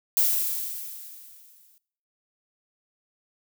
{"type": "noise with exponential decay", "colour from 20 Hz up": "violet", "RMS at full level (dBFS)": -20, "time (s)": [0.17, 1.78], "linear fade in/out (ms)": 0, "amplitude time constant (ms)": 350, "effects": ["noise-tail reverb RT60 0.6 s tail -21 dB re dry"]}